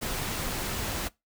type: noise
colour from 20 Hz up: pink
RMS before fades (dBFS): -32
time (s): 0.01-1.09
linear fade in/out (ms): 20
effects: noise-tail reverb RT60 0.2 s tail -22 dB re dry